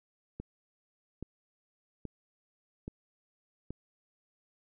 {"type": "click train", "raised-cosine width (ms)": 3, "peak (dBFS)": -26, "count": 5, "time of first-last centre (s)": [0.4, 3.706], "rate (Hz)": 1.21, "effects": []}